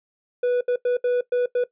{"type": "tone bursts at uneven times", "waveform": "triangle", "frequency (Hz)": 491.5, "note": "B4", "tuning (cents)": -8, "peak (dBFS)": -16, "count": 6, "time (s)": [[0.43, 0.61], [0.68, 0.76], [0.85, 0.97], [1.04, 1.21], [1.32, 1.46], [1.55, 1.64]], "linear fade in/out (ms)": 5, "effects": ["noise-tail reverb RT60 0.1 s tail -17 dB re dry", "resampled to 8000 Hz"]}